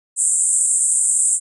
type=band-pass noise; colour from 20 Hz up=white; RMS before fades=-17 dBFS; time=0.16-1.4 s; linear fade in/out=50 ms; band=7500 to 9200 Hz; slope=96 dB/octave; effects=none